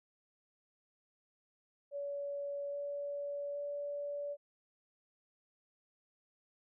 sine tone with pitch steps, 568 / 572 / 575.9 Hz, C#5 / D5 / D5, +42 / -46 / -34 cents, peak -37 dBFS, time 1.91-4.37 s, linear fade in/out 50 ms, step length 820 ms, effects none

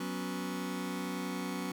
sawtooth chord, F# suspended fourth, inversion none, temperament just, 185 / 246.7 / 277.5 Hz, F#3 / B3 / C#4, 0 / -2 / +2 cents, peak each -34 / -36 / -35 dBFS, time 0-1.72 s, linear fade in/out 5 ms, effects none

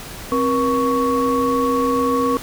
sine tone cluster, 265 / 477.9 / 1115 Hz, C4 / A#4 / C#6, +22 / +43 / +10 cents, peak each -19 dBFS, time 0.32-2.37 s, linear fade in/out 0 ms, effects tanh soft clip ceiling -8 dBFS + pink hiss -34 dBFS RMS until 2.42 s

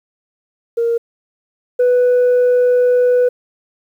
sine tone pair in turn, 466.2 / 494.5 Hz, A#4 / B4, 0 / +2 cents, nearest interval minor second, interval 102 cents, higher second, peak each -12 / -7 dBFS, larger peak second, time 0.77-0.98 / 1.79-3.29 s, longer second, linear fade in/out 10 ms, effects tanh soft clip ceiling -8 dBFS + 8-bit

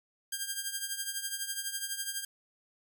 5% pulse tone with tremolo, 1600 Hz, G6, 35 cents sharp, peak -20 dBFS, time 0.32-2.25 s, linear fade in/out 5 ms, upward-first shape triangle, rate 12 Hz, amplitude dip 75%, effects none

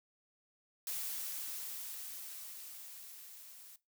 blue noise with level ramp, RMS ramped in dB -39 to -55 dBFS, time 0.87-3.76 s, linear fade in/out 2 ms, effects noise-tail reverb RT60 0.2 s tail -18 dB re dry

